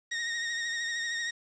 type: tone with vibrato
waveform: sawtooth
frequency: 1864.7 Hz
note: A#6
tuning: in tune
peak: -27 dBFS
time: 0.11-1.31 s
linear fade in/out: 10 ms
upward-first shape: sine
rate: 13 Hz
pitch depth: 31 cents each way
effects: resampled to 16000 Hz + 9-bit